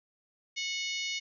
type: harmonic tone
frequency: 732 Hz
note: F#5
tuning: 19 cents flat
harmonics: 3 / 4 / 5 / 6 / 7 / 8 / 9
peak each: -36 / -38 / -40 / -42 / -43 / -44 / -45 dBFS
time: 0.56-1.2 s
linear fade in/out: 20 ms
effects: none